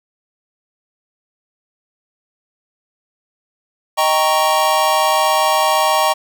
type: chord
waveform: square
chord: Eb dominant seventh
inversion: none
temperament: equal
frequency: 622.3 / 784 / 932.3 / 1108.7 Hz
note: Eb5 / G5 / Bb5 / Db6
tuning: 0 / 0 / 0 / 0 cents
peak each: -19 dBFS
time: 3.97-6.14 s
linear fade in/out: 20 ms
effects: none